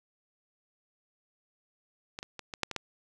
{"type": "clicks", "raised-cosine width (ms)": 0.2, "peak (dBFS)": [-21, -22, -23, -21, -10, -19, -15], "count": 7, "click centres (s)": [2.189, 2.229, 2.393, 2.538, 2.633, 2.713, 2.763], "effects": []}